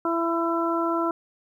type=harmonic tone; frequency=334.4 Hz; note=E4; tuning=25 cents sharp; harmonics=1 / 2 / 3 / 4; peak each=-25 / -29 / -29 / -28 dBFS; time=0.05-1.11 s; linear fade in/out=2 ms; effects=10-bit